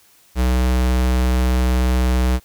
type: tone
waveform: square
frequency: 62.8 Hz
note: B1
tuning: 30 cents sharp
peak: -15 dBFS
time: 0.35-2.4 s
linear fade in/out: 50 ms
effects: white hiss -53 dBFS RMS until 2.44 s